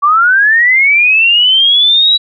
sine linear sweep, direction up, 1128 to 3921 Hz, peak -5 dBFS, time 0.02-2.18 s, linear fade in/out 20 ms, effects none

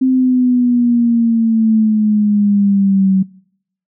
sine exponential sweep, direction down, 261.6 to 189.1 Hz, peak -9 dBFS, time 0.01-3.23 s, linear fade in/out 10 ms, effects noise-tail reverb RT60 0.7 s tail -23 dB re dry

